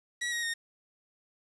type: tone with pitch steps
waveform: sawtooth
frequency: 1926 / 1885.3 / 1845.4 Hz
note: B6 / A#6 / A#6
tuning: -44 / +19 / -18 cents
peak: -27 dBFS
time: 0.21-0.54 s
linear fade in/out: 10 ms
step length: 110 ms
effects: resampled to 24000 Hz + 9-bit